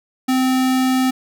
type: tone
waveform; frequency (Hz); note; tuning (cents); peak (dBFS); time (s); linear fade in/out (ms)
square; 258.8; C4; -19; -15; 0.28-1.11; 10
effects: none